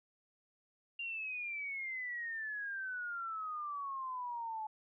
sine exponential sweep, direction down, 2795 to 857 Hz, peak -38 dBFS, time 0.99-4.67 s, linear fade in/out 5 ms, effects none

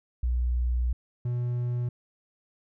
sine / triangle tone pair in turn, 60.9 / 121.8 Hz, B1 / B2, -24 / -24 cents, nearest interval octave, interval 1200 cents, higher second, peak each -23 / -24 dBFS, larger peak first, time 0.23-0.93 / 1.25-1.89 s, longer first, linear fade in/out 5 ms, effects none

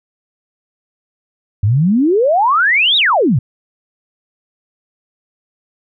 sine exponential two-way sweep, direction up then down, 94.2 to 3910 to 106.6 Hz, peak -9 dBFS, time 1.63-3.39 s, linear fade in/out 5 ms, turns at 2.97 s, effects none

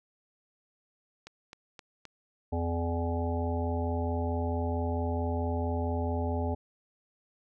click train, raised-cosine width 0.2 ms, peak -27 dBFS, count 4, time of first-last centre 1.27-2.053 s, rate 3.83 Hz
harmonic tone, 84.5 Hz, E2, 43 cents sharp, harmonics 1 / 3 / 5 / 7 / 9 / 10, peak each -30 / -35 / -37 / -38 / -40 / -40 dBFS, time 2.52-6.55 s, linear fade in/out 10 ms
effects none

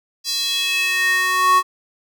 square tone with high-pass filter sweep, 370 Hz, F#4, in tune, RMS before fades -18 dBFS, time 0.24-1.63 s, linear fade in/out 50 ms, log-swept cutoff 4800 to 1000 Hz, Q 4, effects none

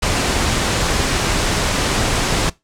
pink low-pass noise, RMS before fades -18 dBFS, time 0.02-2.5 s, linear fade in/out 10 ms, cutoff 8800 Hz, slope 24 dB/octave, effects noise-tail reverb RT60 0.2 s tail -21 dB re dry

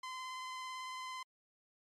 sawtooth tone with vibrato, 1029 Hz, C6, 29 cents flat, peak -38 dBFS, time 0.03-1.23 s, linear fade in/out 5 ms, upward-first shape square, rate 18 Hz, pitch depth 11 cents each way, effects low-pass 7000 Hz 12 dB/octave + MP3 64 kbps

